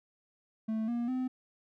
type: tone with pitch steps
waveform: triangle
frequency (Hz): 220.3 / 237.5 / 256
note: A3 / A#3 / C4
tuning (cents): +2 / +33 / -38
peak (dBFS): -28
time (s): 0.68-1.28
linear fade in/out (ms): 10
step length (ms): 200
effects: none